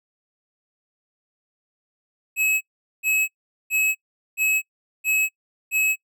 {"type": "tone bursts", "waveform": "square", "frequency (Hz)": 2571, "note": "E7", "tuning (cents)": -44, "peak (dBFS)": -19, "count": 6, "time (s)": [2.36, 5.96], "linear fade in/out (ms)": 50, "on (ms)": 250, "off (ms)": 420, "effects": ["noise-tail reverb RT60 0.1 s tail -25 dB re dry"]}